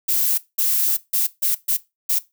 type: noise bursts at uneven times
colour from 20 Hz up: violet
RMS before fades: -19 dBFS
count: 6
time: 0.08-0.38 / 0.58-0.97 / 1.13-1.27 / 1.42-1.55 / 1.68-1.77 / 2.09-2.19 s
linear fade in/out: 10 ms
effects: noise-tail reverb RT60 0.2 s tail -17 dB re dry